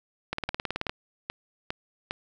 two click trains, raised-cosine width 0.3 ms, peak -14 / -13 dBFS, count 5 / 11, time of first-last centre 0.49-2.109 / 0.33-0.868 s, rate 2.47 / 18.6 Hz, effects none

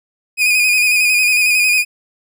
40% pulse tone with vibrato, 2473 Hz, D#7, 11 cents flat, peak -10 dBFS, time 0.37-1.85 s, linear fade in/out 50 ms, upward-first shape square, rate 11 Hz, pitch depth 32 cents each way, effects none

